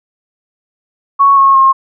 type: tone with pitch steps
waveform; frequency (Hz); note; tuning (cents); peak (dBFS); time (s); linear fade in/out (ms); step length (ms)
sine; 1110 / 1090.9 / 1072.2; C#6 / C#6 / C6; +2 / -28 / +42; -4; 1.19-1.73; 20; 180
effects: none